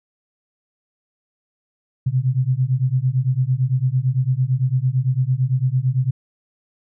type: beating tone pair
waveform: sine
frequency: 124.7 / 133.6 Hz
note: B2 / C3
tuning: +17 / +36 cents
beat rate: 8.9 Hz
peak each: -19 dBFS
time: 2.06-6.11 s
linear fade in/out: 10 ms
effects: none